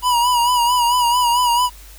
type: tone with vibrato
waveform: square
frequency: 969 Hz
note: B5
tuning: 33 cents flat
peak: -14 dBFS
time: 0.02-1.7 s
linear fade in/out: 50 ms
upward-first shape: sine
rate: 4.5 Hz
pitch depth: 55 cents each way
effects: added 50 Hz sine -39 dBFS peak until 1.98 s + white hiss -44 dBFS RMS until 1.98 s